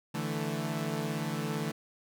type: chord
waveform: sawtooth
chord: D suspended second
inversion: none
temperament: equal with one note detuned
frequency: 147.26 / 164.81 / 220 Hz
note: D3 / E3 / A3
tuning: +5 / 0 / 0 cents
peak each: -32 dBFS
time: 0.14-1.72 s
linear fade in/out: 10 ms
effects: none